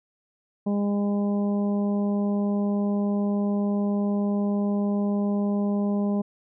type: harmonic tone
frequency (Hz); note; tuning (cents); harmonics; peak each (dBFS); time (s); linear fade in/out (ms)
203.3; G#3; -37; 1 / 2 / 3 / 4 / 5; -22 / -32 / -34 / -40 / -43; 0.66-6.22; 10
effects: none